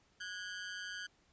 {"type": "ring-modulated tone", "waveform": "sawtooth", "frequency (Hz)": 1553, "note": "G6", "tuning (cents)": -17, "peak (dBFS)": -35, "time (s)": [0.2, 1.07], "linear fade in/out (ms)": 10, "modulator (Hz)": 94.8, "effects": ["pink hiss -71 dBFS RMS until 1.32 s", "resampled to 16000 Hz"]}